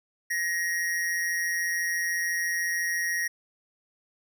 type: tone with amplitude modulation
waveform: square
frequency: 1884 Hz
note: A#6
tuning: 18 cents sharp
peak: -24 dBFS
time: 0.3-3.28 s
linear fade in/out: 10 ms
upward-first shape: sine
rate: 174 Hz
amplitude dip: 55%
effects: none